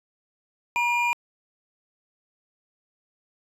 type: tone pair together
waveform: triangle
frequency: 957 / 2409 Hz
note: A#5 / D7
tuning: +45 / +43 cents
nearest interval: octave + major third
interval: 1598 cents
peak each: -22 dBFS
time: 0.76-1.13 s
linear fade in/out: 0 ms
effects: resampled to 32000 Hz